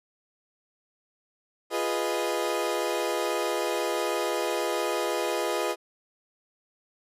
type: chord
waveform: 30% pulse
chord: F half-diminished seventh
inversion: none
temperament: equal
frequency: 349.2 / 415.3 / 493.9 / 622.3 Hz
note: F4 / Ab4 / Cb5 / Eb5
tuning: 0 / 0 / 0 / 0 cents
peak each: -29 dBFS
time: 1.7-5.76 s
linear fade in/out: 50 ms
effects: resampled to 32000 Hz